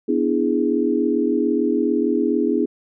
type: chord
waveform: sine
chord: E dominant seventh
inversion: second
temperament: equal with one note detuned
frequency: 246.9 / 293.7 / 331.3 / 415.3 Hz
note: B3 / D4 / E4 / G#4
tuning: 0 / 0 / +9 / 0 cents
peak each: -22 dBFS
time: 0.08-2.66 s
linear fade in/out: 10 ms
effects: none